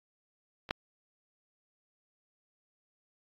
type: clicks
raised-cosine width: 0.3 ms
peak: -29 / -12 dBFS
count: 2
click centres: 0.691 / 0.709 s
effects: AAC 48 kbps